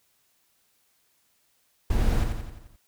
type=noise with echo; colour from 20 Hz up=brown; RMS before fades=-23 dBFS; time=1.9-2.24 s; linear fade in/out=5 ms; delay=87 ms; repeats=6; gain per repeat=-5 dB; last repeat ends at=2.762 s; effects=white hiss -68 dBFS RMS until 2.87 s